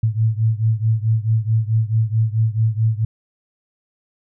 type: beating tone pair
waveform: sine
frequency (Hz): 109.4 / 114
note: A2 / A#2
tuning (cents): -9 / -38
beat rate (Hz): 4.6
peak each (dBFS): -17 / -19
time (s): 0.03-3.05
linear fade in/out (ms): 5
effects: none